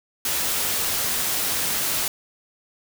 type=noise; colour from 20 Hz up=white; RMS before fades=-24 dBFS; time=0.25-2.08 s; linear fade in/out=2 ms; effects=none